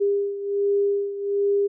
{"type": "beating tone pair", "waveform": "sine", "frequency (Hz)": [402.1, 403.4], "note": ["G4", "G4"], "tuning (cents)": [44, 50], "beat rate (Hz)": 1.3, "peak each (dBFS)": [-21, -26], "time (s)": [0, 1.68], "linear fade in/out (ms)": 20, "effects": []}